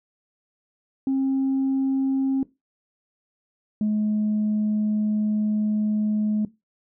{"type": "tone pair in turn", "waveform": "sine", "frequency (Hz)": [268.2, 212.3], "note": ["C4", "G#3"], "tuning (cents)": [43, 38], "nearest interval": "major third", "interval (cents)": 405, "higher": "first", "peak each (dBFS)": -18, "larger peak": "neither", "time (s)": [[1.07, 2.43], [3.81, 6.45]], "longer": "second", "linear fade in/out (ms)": 2, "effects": ["noise-tail reverb RT60 0.2 s tail -18 dB re dry", "tanh soft clip ceiling -17 dBFS"]}